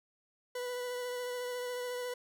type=tone with vibrato; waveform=40% pulse; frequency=493.9 Hz; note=B4; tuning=in tune; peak=-35 dBFS; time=0.55-2.14 s; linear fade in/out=5 ms; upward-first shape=triangle; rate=14 Hz; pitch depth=20 cents each way; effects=none